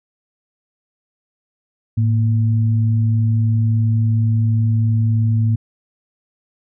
sine tone pair together, 109.63 / 233.1 Hz, A2 / A#3, -6 / 0 cents, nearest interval octave + minor second, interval 1306 cents, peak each -13 / -24 dBFS, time 1.97-5.56 s, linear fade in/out 10 ms, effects none

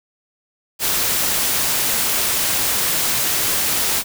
white noise, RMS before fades -19 dBFS, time 0.79-4.04 s, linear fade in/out 50 ms, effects none

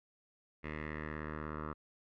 10% pulse tone with low-pass filter sweep, 76.6 Hz, D#2, 27 cents flat, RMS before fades -42 dBFS, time 0.63-1.74 s, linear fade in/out 20 ms, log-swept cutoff 2200 to 1300 Hz, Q 4.1, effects none

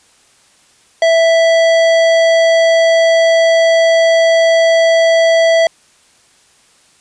triangle tone with hard clipping, 659.3 Hz, E5, in tune, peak -9 dBFS, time 1.02-5.67 s, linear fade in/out 2 ms, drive 18 dB, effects white hiss -50 dBFS RMS until 7 s + resampled to 22050 Hz

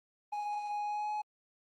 triangle tone with pitch glide, 830.6 to 843.7 Hz, G#5 to G#5, 0 to +27 cents, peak -31 dBFS, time 0.32-1.22 s, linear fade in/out 10 ms, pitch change +27 cents, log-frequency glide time 0.84-1.11 s, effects Opus 24 kbps

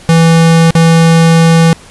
square tone with dropouts, 164.81 Hz, E3, in tune, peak -4 dBFS, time 0.09-1.73 s, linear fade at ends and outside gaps 0 ms, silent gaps 0.706-0.752 s, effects pink hiss -36 dBFS RMS until 1.9 s + resampled to 24000 Hz

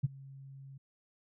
sine tone with ADSR envelope, 136.1 Hz, C#3, 31 cents flat, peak -23 dBFS, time 0.03-0.78 s, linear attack 16 ms, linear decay 22 ms, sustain -24 dB, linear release 9 ms, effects none

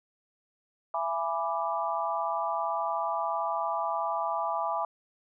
sine chord, E dominant seventh, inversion none, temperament equal with one note detuned, 670.4 / 830.6 / 987.8 / 1174.7 Hz, E5 / G#5 / B5 / D6, +29 / 0 / 0 / 0 cents, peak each -33 dBFS, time 0.94-4.85 s, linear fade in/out 2 ms, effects none

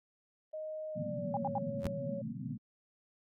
sine tone with pitch glide, 622.3 to 557.6 Hz, D#5 to C#5, 0 to +10 cents, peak -38 dBFS, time 0.53-2.22 s, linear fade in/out 10 ms, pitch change -190 cents, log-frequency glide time 0.9-1.43 s
white band-pass noise, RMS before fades -40 dBFS, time 0.95-2.58 s, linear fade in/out 20 ms, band 110 to 250 Hz, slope 96 dB/octave
sine tone bursts, 809 Hz, G#5, 46 cents flat, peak -31 dBFS, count 3, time 1.34-1.582 s, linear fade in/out 2 ms, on 30 ms, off 76 ms
sawtooth tone with exponential growth, 84 Hz, E2, 33 cents sharp, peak -30 dBFS, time 1.79-1.87 s, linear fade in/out 5 ms, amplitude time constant 17 ms
effects AAC 48 kbps

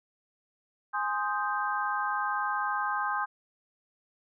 sine chord, Ab major seventh, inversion none, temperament equal, 830.6 / 1046.5 / 1244.5 / 1568 Hz, Ab5 / C6 / Eb6 / G6, 0 / 0 / 0 / 0 cents, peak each -33 dBFS, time 0.93-3.26 s, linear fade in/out 20 ms, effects none

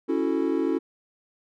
triangle chord, F# minor seventh, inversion second, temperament equal, 277.2 / 329.6 / 370 / 440 Hz, C#4 / E4 / F#4 / A4, 0 / 0 / 0 / 0 cents, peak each -25 / -24 / -27 / -28 dBFS, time 0.08-0.79 s, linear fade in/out 20 ms, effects none

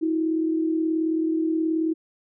sine tone pair together, 320 / 358.7 Hz, D#4 / F4, +49 / +46 cents, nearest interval major second, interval 197 cents, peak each -21 / -30 dBFS, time 0.01-1.94 s, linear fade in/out 20 ms, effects none

